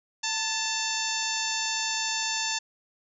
harmonic tone with a mistuned harmonic, 893 Hz, A5, 25 cents sharp, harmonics 1 / 2 / 3 / 4 / 5 / 6 / 7 / 8, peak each -35 / -35 / -35 / -35 / -35 / -35 / -35 / -35 dBFS, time 0.23-2.59 s, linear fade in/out 10 ms, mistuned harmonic 2, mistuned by -41 cents, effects none

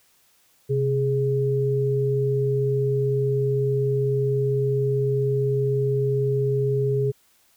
sine tone pair together, 131.1 / 415.3 Hz, C3 / G#4, +4 / 0 cents, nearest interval octave + minor sixth, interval 1996 cents, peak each -22 dBFS, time 0.69-7.12 s, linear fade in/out 20 ms, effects white hiss -61 dBFS RMS until 7.56 s

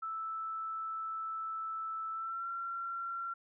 sine tone with pitch glide, 1317 to 1365.8 Hz, E6 to F6, -2 to -39 cents, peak -36 dBFS, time 0.02-3.34 s, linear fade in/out 10 ms, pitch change +63 cents, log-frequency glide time 2.12-2.48 s, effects none

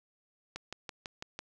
click train, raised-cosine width 0.2 ms, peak -22 dBFS, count 6, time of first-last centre 0.56-1.391 s, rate 6.02 Hz, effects none

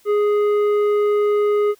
sine tone with tanh clipping, 415.3 Hz, G#4, in tune, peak -16 dBFS, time 0.05-1.75 s, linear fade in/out 50 ms, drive 9 dB, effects white hiss -55 dBFS RMS until 1.79 s

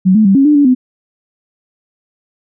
sine tone with pitch steps, 186.9 / 216.7 / 194.5 / 273.5 / 297.7 / 287.1 / 254.1 Hz, F#3 / A3 / G3 / C#4 / D4 / D4 / B3, +18 / -26 / -13 / -23 / +24 / -39 / +49 cents, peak -5 dBFS, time 0.05-0.75 s, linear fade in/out 20 ms, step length 100 ms, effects none

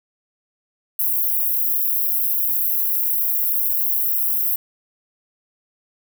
white high-pass noise, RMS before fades -20 dBFS, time 0.99-4.56 s, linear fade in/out 5 ms, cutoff 12000 Hz, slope 48 dB/octave, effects none

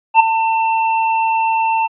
square tone with ADSR envelope, 896 Hz, A5, 31 cents sharp, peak -3 dBFS, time 0.14-1.88 s, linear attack 59 ms, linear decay 10 ms, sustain -11 dB, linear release 28 ms, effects resampled to 8000 Hz

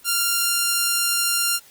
5% pulse tone, 1392 Hz, F6, 6 cents flat, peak -7 dBFS, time 0.04-1.6 s, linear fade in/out 50 ms, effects white hiss -50 dBFS RMS until 1.7 s + Opus 24 kbps

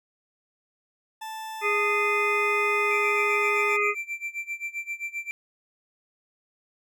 40% pulse tone, 880 Hz, A5, in tune, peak -33 dBFS, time 1.21-3.77 s, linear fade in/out 10 ms
harmonic tone, 413.3 Hz, G#4, 8 cents flat, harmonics 1 / 3 / 5 / 6, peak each -27 / -27 / -27 / -27 dBFS, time 1.61-3.95 s, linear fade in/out 50 ms
triangle tone with tremolo, 2349 Hz, D7, in tune, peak -26 dBFS, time 2.91-5.31 s, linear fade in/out 0 ms, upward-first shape sine, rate 7.6 Hz, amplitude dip 90%
effects none

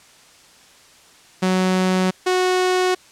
sawtooth tone pair in turn, 185.7 / 367.3 Hz, F#3 / F#4, +7 / -13 cents, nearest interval octave, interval 1180 cents, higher second, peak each -12 dBFS, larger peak neither, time 1.42-2.11 / 2.26-2.95 s, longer neither, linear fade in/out 10 ms, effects white hiss -49 dBFS RMS until 3.11 s + low-pass 8000 Hz 12 dB/octave

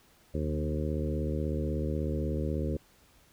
harmonic tone with a mistuned harmonic, 76.3 Hz, D#2, 33 cents flat, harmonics 1 / 2 / 3 / 4 / 5 / 6 / 7, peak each -32 / -35 / -37 / -38 / -39 / -40 / -40 dBFS, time 0.34-2.77 s, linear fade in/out 5 ms, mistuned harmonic 2, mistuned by -21 cents, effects pink hiss -62 dBFS RMS until 3.32 s

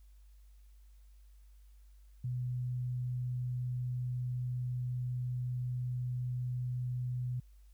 sine tone, 124.6 Hz, B2, 16 cents sharp, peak -33 dBFS, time 2.24-7.4 s, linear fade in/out 5 ms, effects added 50 Hz sine -55 dBFS peak until 7.73 s + white hiss -75 dBFS RMS until 7.73 s

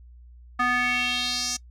square tone with band-pass filter sweep, 246.9 Hz, B3, in tune, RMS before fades -25 dBFS, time 0.59-1.57 s, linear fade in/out 10 ms, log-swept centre 1400 to 6300 Hz, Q 3.2, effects noise-tail reverb RT60 0.1 s tail -22 dB re dry + added 60 Hz sine -45 dBFS peak until 1.7 s

